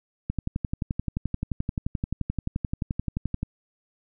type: click train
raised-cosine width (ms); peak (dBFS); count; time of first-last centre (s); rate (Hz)
5; -14; 37; 0.3-3.43; 11.5
effects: none